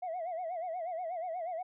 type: tone with vibrato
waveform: sine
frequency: 690 Hz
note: F5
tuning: 21 cents flat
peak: -33 dBFS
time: 0.02-1.63 s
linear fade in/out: 10 ms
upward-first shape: sine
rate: 8.3 Hz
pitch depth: 130 cents each way
effects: tanh soft clip ceiling -32 dBFS